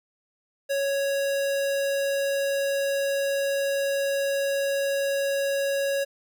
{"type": "tone", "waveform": "square", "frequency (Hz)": 554.4, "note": "C#5", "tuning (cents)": 0, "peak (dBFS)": -24, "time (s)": [0.69, 6.05], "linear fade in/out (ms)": 20, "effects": []}